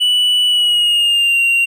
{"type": "tone with pitch glide", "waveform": "triangle", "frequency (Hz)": [2960, 2762], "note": ["F#7", "F7"], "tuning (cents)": [0, -20], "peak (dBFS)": -9, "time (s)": [0, 1.66], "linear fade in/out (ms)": 20, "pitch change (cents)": -120, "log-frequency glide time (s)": [0.47, 1.4], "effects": []}